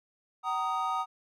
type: chord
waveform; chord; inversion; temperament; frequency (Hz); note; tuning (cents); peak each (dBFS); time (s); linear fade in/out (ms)
triangle; D# minor; first; equal with one note detuned; 759.5 / 932.3 / 1244.5; F#5 / A#5 / D#6; +45 / 0 / 0; -32 / -32 / -29; 0.43-1.06; 50
effects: none